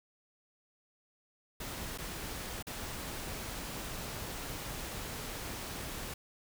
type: noise with dropouts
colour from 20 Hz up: pink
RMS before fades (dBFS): -41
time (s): 1.6-6.14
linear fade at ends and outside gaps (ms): 5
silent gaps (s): 1.977-1.984 / 2.626-2.668
effects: none